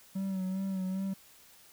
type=tone with vibrato; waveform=triangle; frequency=190 Hz; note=F#3; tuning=46 cents sharp; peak=-29 dBFS; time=0.15-1.14 s; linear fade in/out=10 ms; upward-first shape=sine; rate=2.5 Hz; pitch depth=38 cents each way; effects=white hiss -58 dBFS RMS until 1.72 s